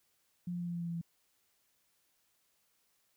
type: tone with pitch steps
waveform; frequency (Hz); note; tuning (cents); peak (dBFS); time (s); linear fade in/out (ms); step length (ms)
sine; 176.4 / 175.18 / 173.97 / 172.77 / 171.58 / 170.39 / 169.21 / 168.05; F3 / F3 / F3 / F3 / F3 / F3 / E3 / E3; +18 / +6 / -6 / -18 / -30 / -42 / +46 / +34; -35; 0.47-1.014; 5; 68
effects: white hiss -75 dBFS RMS until 3.16 s